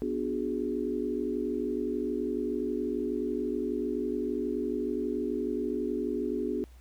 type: chord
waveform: sine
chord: G# half-diminished seventh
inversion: first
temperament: equal with one note detuned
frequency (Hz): 246.9 / 293.7 / 363.4 / 415.3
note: B3 / D4 / F#4 / G#4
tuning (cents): 0 / 0 / -31 / 0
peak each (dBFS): -34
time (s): 0.02-6.64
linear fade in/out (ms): 0
effects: added 61 Hz sine -49 dBFS peak until 6.8 s + pink hiss -63 dBFS RMS until 6.8 s